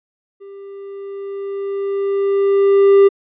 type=tone with level ramp; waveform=triangle; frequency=396.2 Hz; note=G4; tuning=18 cents sharp; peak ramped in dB=-32 to -3 dBFS; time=0.4-3.09 s; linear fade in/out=20 ms; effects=resampled to 8000 Hz